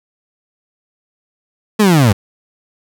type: linear sweep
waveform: 30% pulse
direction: down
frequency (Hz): 221.2 to 92.5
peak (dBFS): -5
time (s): 1.79-2.13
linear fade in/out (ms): 10
effects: none